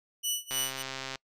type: tone with tremolo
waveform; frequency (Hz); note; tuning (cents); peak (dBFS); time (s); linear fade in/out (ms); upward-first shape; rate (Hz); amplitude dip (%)
15% pulse; 2960; F#7; 0; -20; 0.23-0.83; 20; sine; 3.4; 95
type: click train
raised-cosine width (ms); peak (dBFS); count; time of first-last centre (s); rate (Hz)
0.2; -19; 87; 0.51-1.157; 133
effects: noise-tail reverb RT60 0.1 s tail -26 dB re dry